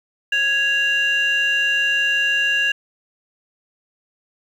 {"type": "tone pair together", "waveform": "sine", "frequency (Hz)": [1661.2, 2786], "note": ["G#6", "F7"], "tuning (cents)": [0, -5], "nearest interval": "major sixth", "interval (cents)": 895, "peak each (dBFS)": -17, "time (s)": [0.32, 2.72], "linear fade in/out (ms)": 5, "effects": ["tanh soft clip ceiling -12 dBFS", "8-bit"]}